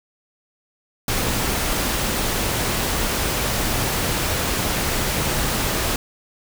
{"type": "noise", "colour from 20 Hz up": "pink", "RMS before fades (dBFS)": -22, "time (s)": [1.08, 5.96], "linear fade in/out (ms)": 2, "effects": []}